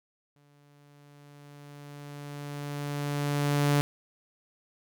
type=tone with exponential growth; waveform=sawtooth; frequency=144.5 Hz; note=D3; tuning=28 cents flat; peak=-17 dBFS; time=0.36-3.81 s; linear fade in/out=0 ms; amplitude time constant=750 ms; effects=none